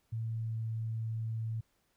sine tone with pitch glide, 113 to 112.15 Hz, A2 to A2, +47 to +34 cents, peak -33 dBFS, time 0.12-1.61 s, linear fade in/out 10 ms, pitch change -13 cents, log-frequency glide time 0.23-0.55 s, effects pink hiss -75 dBFS RMS until 1.96 s

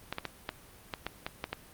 clicks, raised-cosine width 0.3 ms, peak -17 dBFS, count 9, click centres 0.126 / 0.184 / 0.253 / 0.491 / 0.938 / 1.066 / 1.265 / 1.441 / 1.53 s, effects pink hiss -54 dBFS RMS until 1.73 s + Opus 32 kbps

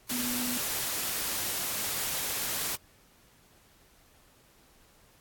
sine tone in noise, 246.3 Hz, B3, 5 cents flat, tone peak -33 dBFS, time 0.11-0.58 s, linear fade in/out 10 ms, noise white, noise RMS -32 dBFS, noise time 0.09-2.76 s, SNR -4 dB, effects pink hiss -61 dBFS RMS until 5.2 s + AAC 64 kbps

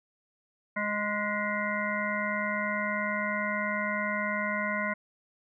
harmonic tone with a mistuned harmonic, 207.7 Hz, G#3, in tune, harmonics 1 / 3 / 5 / 7 / 9 / 10, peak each -35 / -35 / -35 / -35 / -35 / -35 dBFS, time 0.76-4.94 s, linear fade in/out 10 ms, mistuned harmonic 9, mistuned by +45 cents, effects none

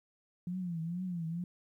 sine tone with vibrato, 173.3 Hz, F3, 13 cents flat, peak -34 dBFS, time 0.47-1.44 s, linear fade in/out 2 ms, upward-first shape triangle, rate 2.2 Hz, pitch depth 140 cents each way, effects 12-bit

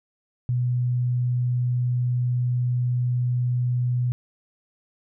sine tone, 123.47 Hz, B2, in tune, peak -20 dBFS, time 0.49-4.12 s, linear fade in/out 0 ms, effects none

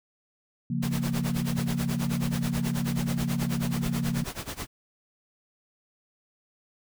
sine chord, Bb minor, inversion first, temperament equal, 138.59 / 174.61 / 233.1 Hz, Db3 / F3 / Bb3, 0 / 0 / 0 cents, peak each -30 dBFS, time 0.7-4.24 s, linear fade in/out 5 ms
pink noise with tremolo, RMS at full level -33 dBFS, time 0.82-4.67 s, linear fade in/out 10 ms, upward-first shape sine, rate 9.3 Hz, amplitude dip 90%
effects none

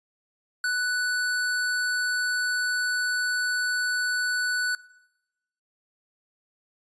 square tone, 1486 Hz, F#6, 7 cents sharp, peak -24 dBFS, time 0.64-4.75 s, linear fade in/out 2 ms, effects noise-tail reverb RT60 0.9 s tail -20 dB re dry + resampled to 22050 Hz

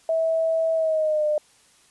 sine tone with pitch glide, 650 to 603 Hz, E5 to D5, -24 to +46 cents, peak -19 dBFS, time 0.09-1.38 s, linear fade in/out 2 ms, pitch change -130 cents, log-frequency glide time 0.74-1.26 s, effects white hiss -57 dBFS RMS until 1.9 s + resampled to 24000 Hz

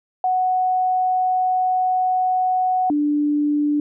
sine tone pair in turn, 740 / 294.5 Hz, F#5 / D4, 0 / +5 cents, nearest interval octave + major third, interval 1595 cents, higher first, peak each -16 dBFS, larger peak neither, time 0.24-2.9 / 2.9-3.8 s, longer first, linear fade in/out 2 ms, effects none

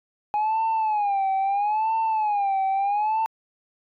sine tone with vibrato, 830.6 Hz, G#5, in tune, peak -18 dBFS, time 0.34-3.26 s, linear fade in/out 0 ms, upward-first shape sine, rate 0.76 Hz, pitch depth 130 cents each way, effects tanh soft clip ceiling -19 dBFS

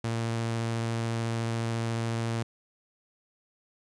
sawtooth tone with vibrato, 114.8 Hz, A#2, 26 cents flat, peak -24 dBFS, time 0.04-2.43 s, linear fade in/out 5 ms, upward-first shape sine, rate 14 Hz, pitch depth 9 cents each way, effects resampled to 22050 Hz + 11-bit

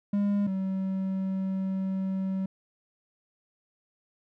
triangle tone pair in turn, 202.7 / 190.79 Hz, G#3 / G3, -42 / -47 cents, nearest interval minor second, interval 105 cents, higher first, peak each -21 / -25 dBFS, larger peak first, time 0.13-0.47 / 0.47-2.46 s, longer second, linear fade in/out 5 ms, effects none

